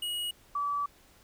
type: tone pair in turn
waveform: square / sine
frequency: 2900 / 1150.9 Hz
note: F#7 / D6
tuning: -35 / -35 cents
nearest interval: octave + major third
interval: 1600 cents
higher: first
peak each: -32 / -28 dBFS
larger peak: second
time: 0.02-0.31 / 0.55-0.86 s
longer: second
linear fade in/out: 5 ms
effects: pink hiss -60 dBFS RMS until 1.23 s